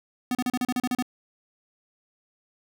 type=tone bursts; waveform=square; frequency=249.3 Hz; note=B3; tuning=16 cents sharp; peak=-24 dBFS; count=10; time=0.31-1.025 s; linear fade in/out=2 ms; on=40 ms; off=35 ms; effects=none